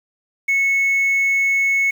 sine tone, 2200 Hz, C#7, 14 cents flat, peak -12 dBFS, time 0.48-1.91 s, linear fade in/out 10 ms, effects tanh soft clip ceiling -13 dBFS + 7-bit

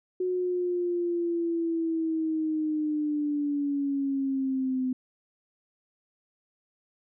sine linear sweep, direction down, 367.2 to 254.9 Hz, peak -25 dBFS, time 0.2-4.93 s, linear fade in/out 5 ms, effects none

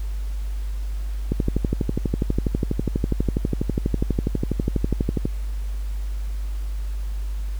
click train, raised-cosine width 3 ms, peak -8 dBFS, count 49, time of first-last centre 1.32-5.254 s, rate 12.2 Hz, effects added 50 Hz sine -24 dBFS peak until 7.59 s + pink hiss -48 dBFS RMS until 7.59 s

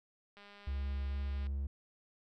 click train, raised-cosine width 0.3 ms, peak -40 dBFS, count 224, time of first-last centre 0.37-1.469 s, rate 203 Hz
triangle tone with pitch glide, 68.6 to 69.16 Hz, C#2 to C#2, -17 to -3 cents, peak -32 dBFS, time 0.67-1.67 s, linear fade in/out 5 ms, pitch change +14 cents, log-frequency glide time 1.07-1.15 s
effects none

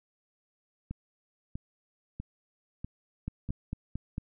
two click trains, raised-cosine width 5 ms, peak -24 / -21 dBFS, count 5 / 5, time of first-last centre 0.91-3.491 / 3.28-4.181 s, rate 1.55 / 4.44 Hz, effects none

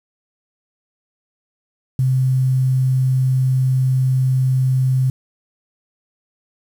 sine tone with quantisation, 130 Hz, C3, 11 cents flat, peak -13 dBFS, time 1.99-5.1 s, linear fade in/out 2 ms, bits 7, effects none

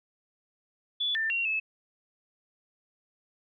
sine tone with pitch steps, 3444 / 1786 / 2749 / 2602 Hz, A7 / A6 / F7 / E7, -38 / +25 / -28 / -23 cents, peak -26 dBFS, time 1-1.6 s, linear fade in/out 10 ms, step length 150 ms, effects none

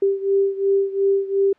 sine beating tone pair, 392.5 / 395.3 Hz, G4 / G4, +2 / +15 cents, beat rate 2.8 Hz, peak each -18 / -21 dBFS, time 0.02-1.53 s, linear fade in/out 5 ms, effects white hiss -58 dBFS RMS until 1.58 s + low-pass 2000 Hz 12 dB/octave

